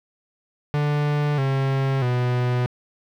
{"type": "tone with pitch steps", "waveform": "45% pulse", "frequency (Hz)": [147.2, 134.98, 123.78], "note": ["D3", "C#3", "B2"], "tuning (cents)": [4, -46, 4], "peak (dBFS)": -19, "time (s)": [0.74, 2.66], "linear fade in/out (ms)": 0, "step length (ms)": 640, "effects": ["low-pass 3000 Hz 12 dB/octave", "8-bit"]}